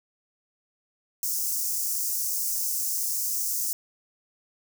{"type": "high-pass noise", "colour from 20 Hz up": "white", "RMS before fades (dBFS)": -28, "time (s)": [1.23, 3.73], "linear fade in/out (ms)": 2, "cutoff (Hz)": 5300, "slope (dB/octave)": 48, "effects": []}